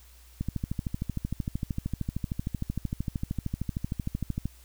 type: click train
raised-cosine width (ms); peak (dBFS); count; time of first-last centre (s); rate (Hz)
5; -17; 54; 0.41-4.456; 13.1
effects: added 60 Hz sine -52 dBFS peak until 4.64 s + white hiss -58 dBFS RMS until 4.64 s